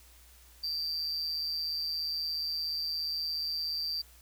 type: tone with amplitude modulation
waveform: triangle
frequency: 4699 Hz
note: D8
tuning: in tune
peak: -27 dBFS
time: 0.63-4.02 s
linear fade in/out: 10 ms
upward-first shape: sine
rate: 157 Hz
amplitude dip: 70%
effects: added 60 Hz sine -57 dBFS peak until 4.21 s + white hiss -59 dBFS RMS until 4.21 s